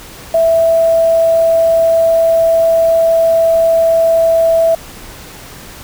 sine tone with quantisation, 659.3 Hz, E5, in tune, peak -7 dBFS, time 0.34-4.75 s, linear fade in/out 5 ms, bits 5, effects pink hiss -33 dBFS RMS until 5.83 s

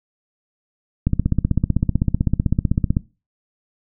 click train, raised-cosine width 5 ms, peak -4 dBFS, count 31, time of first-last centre 1.07-2.969 s, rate 15.8 Hz, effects noise-tail reverb RT60 0.3 s tail -21 dB re dry

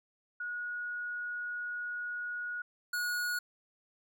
sine / square tone pair in turn, 1452 / 1452 Hz, F#6 / F#6, -33 / -33 cents, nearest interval unison, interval 0 cents, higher neither, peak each -35 / -32 dBFS, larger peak second, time 0.4-2.62 / 2.93-3.39 s, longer first, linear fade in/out 5 ms, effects none

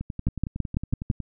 two click trains, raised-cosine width 5 ms, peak -19 / -11 dBFS, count 14 / 6, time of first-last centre 0.01-1.203 / 0.27-1.102 s, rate 10.9 / 6.01 Hz, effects none

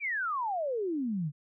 sine exponential sweep, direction down, 2425 to 138.8 Hz, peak -29 dBFS, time 0-1.32 s, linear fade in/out 50 ms, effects none

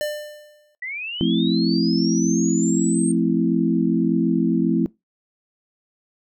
square tone with exponential decay, 597 Hz, D5, 28 cents sharp, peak -21 dBFS, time 0.01-0.75 s, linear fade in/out 0 ms, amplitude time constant 160 ms
sine linear sweep, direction up, 1929 to 8600 Hz, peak -27 dBFS, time 0.82-3.12 s, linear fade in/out 5 ms
sine chord, F major seventh, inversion none, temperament equal, 174.61 / 220 / 261.6 / 329.6 Hz, F3 / A3 / C4 / E4, 0 / 0 / 0 / 0 cents, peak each -22 dBFS, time 1.21-4.86 s, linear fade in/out 0 ms
effects noise-tail reverb RT60 0.2 s tail -22 dB re dry

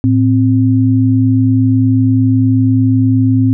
sine tone pair together, 110 / 261.6 Hz, A2 / C4, 0 / 0 cents, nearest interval octave + minor third, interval 1500 cents, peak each -10 dBFS, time 0.04-3.53 s, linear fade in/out 0 ms, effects none

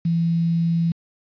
sine tone with quantisation, 167.5 Hz, E3, 28 cents sharp, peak -17 dBFS, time 0.05-0.92 s, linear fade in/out 5 ms, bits 7, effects resampled to 11025 Hz

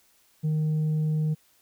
triangle tone with tanh clipping, 154.8 Hz, D#3, 9 cents flat, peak -23 dBFS, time 0.43-1.35 s, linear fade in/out 20 ms, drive 7 dB, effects white hiss -63 dBFS RMS until 1.61 s

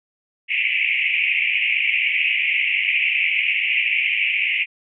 pink band-pass noise, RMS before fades -20 dBFS, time 0.48-4.66 s, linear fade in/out 50 ms, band 2100 to 2800 Hz, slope 96 dB/octave, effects none

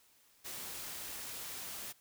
white noise, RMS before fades -44 dBFS, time 0.44-1.93 s, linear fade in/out 20 ms, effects white hiss -67 dBFS RMS until 2 s

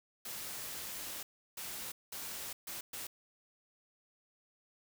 white noise bursts at uneven times, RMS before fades -43 dBFS, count 5, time 0.25-1.23 / 1.57-1.92 / 2.12-2.53 / 2.67-2.81 / 2.93-3.07 s, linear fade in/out 5 ms, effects none

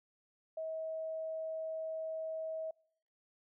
sine tone, 640 Hz, D#5, 49 cents sharp, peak -37 dBFS, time 0.57-2.71 s, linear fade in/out 5 ms, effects noise-tail reverb RT60 0.8 s tail -26 dB re dry

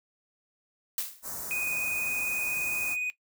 blue noise with exponential decay, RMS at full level -28 dBFS, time 0.98-1.27 s, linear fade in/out 1 ms, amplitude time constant 62 ms
white band-stop noise, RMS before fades -37 dBFS, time 1.22-2.97 s, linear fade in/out 50 ms, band 1500 to 6000 Hz, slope 24 dB/octave
triangle tone with vibrato, 2486 Hz, D#7, 2 cents flat, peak -27 dBFS, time 1.51-3.1 s, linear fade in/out 0 ms, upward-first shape sine, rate 20 Hz, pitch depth 12 cents each way
effects noise-tail reverb RT60 0.1 s tail -17 dB re dry

